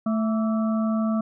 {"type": "harmonic tone with a mistuned harmonic", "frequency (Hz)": 220, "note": "A3", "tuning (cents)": 0, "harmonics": [1, 3, 5, 6], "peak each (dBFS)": [-21, -31, -35, -37], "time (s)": [0.06, 1.21], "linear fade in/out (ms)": 5, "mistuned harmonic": 5, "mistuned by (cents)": 81, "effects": []}